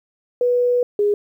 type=tone pair in turn; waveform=sine; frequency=490 / 412 Hz; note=B4 / G#4; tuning=-14 / -14 cents; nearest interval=minor third; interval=300 cents; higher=first; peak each=-14 dBFS; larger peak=neither; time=0.41-0.83 / 0.99-1.14 s; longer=first; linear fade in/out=2 ms; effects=9-bit